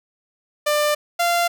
sawtooth tone pair in turn, 595 / 691.4 Hz, D5 / F5, +22 / -18 cents, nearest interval minor third, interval 260 cents, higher second, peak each -13 dBFS, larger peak neither, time 0.66-0.95 / 1.19-1.48 s, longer neither, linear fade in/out 10 ms, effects none

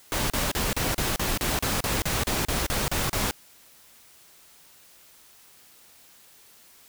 pink noise bursts, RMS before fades -26 dBFS, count 15, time 0.12-3.31 s, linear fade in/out 0 ms, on 180 ms, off 35 ms, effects white hiss -54 dBFS RMS until 6.88 s

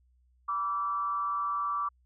sine tone with frequency modulation, 1159 Hz, D6, 23 cents flat, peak -28 dBFS, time 0.48-1.89 s, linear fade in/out 10 ms, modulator 179 Hz, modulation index 0.48, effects added 62 Hz sine -63 dBFS peak until 2.05 s

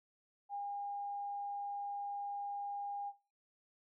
sine tone, 809 Hz, G#5, 46 cents flat, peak -38 dBFS, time 0.49-3.13 s, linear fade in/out 50 ms, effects noise-tail reverb RT60 0.3 s tail -17 dB re dry

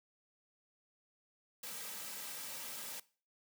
white noise with comb filter, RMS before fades -45 dBFS, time 1.63-3 s, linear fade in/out 5 ms, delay 2.8 ms, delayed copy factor -0.55, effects noise-tail reverb RT60 0.4 s tail -20 dB re dry + high-pass 200 Hz 12 dB/octave

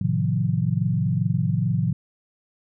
sine chord, F dominant seventh, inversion first, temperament equal with one note detuned, 110 / 130.81 / 155.56 / 177.87 Hz, A2 / C3 / Eb3 / F3, 0 / 0 / 0 / +32 cents, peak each -25 dBFS, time 0.01-1.93 s, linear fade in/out 5 ms, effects none

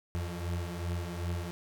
35% pulse beating tone pair, 85.9 / 88.5 Hz, F2 / F2, -28 / +23 cents, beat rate 2.6 Hz, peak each -33 / -36 dBFS, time 0.15-1.51 s, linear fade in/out 0 ms, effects 10-bit

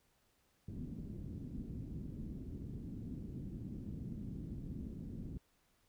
white low-pass noise, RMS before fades -45 dBFS, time 0.68-5.38 s, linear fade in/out 5 ms, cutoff 250 Hz, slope 24 dB/octave, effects pink hiss -75 dBFS RMS until 5.88 s

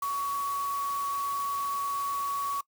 sine tone in noise, 1123 Hz, C#6, 22 cents sharp, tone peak -28 dBFS, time 0.02-2.61 s, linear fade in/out 5 ms, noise white, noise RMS -43 dBFS, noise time 0.02-2.61 s, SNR +12 dB, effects noise-tail reverb RT60 0.1 s tail -21 dB re dry

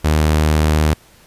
sawtooth tone, 77 Hz, D#2, 17 cents flat, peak -8 dBFS, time 0.04-0.94 s, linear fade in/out 10 ms, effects pink hiss -48 dBFS RMS until 1.26 s + resampled to 32000 Hz

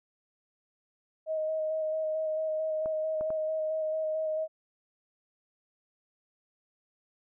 sine tone with vibrato, 628 Hz, D#5, 16 cents sharp, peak -28 dBFS, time 1.26-4.48 s, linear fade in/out 50 ms, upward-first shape square, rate 4.5 Hz, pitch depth 13 cents each way
clicks, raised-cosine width 1 ms, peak -27 dBFS, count 3, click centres 2.859 / 3.21 / 3.304 s
effects none

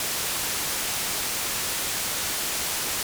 white low-pass noise, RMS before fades -28 dBFS, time 0-3.03 s, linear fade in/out 2 ms, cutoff 12000 Hz, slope 12 dB/octave, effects none

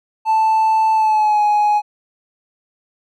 triangle tone with pitch glide, 880 to 836.4 Hz, A5 to G#5, 0 to +12 cents, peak -9 dBFS, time 0.25-1.82 s, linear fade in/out 50 ms, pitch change -88 cents, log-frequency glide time 0.94-1.42 s, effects tanh soft clip ceiling -6 dBFS

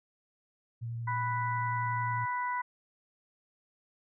sine tone with vibrato, 116.54 Hz, A#2, in tune, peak -34 dBFS, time 0.81-2.26 s, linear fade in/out 20 ms, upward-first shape sine, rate 11 Hz, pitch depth 12 cents each way
harmonic tone, 493.9 Hz, B4, in tune, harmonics 2 / 3 / 4, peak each -31 / -40 / -39 dBFS, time 1.07-2.62 s, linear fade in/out 10 ms
effects none

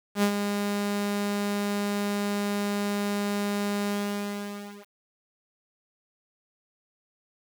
sawtooth tone with ADSR envelope, 203.7 Hz, G#3, 33 cents flat, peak -15 dBFS, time 0.15-4.9 s, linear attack 80 ms, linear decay 78 ms, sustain -7 dB, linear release 1000 ms, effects 8-bit

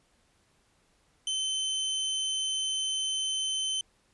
sawtooth tone, 3073 Hz, G7, 35 cents flat, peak -25 dBFS, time 1.27-3.81 s, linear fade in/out 2 ms, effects pink hiss -68 dBFS RMS until 4.13 s + resampled to 24000 Hz

